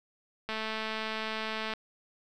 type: click train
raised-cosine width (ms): 0.3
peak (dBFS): -19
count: 274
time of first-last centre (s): 0.49-1.737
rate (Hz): 219
effects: none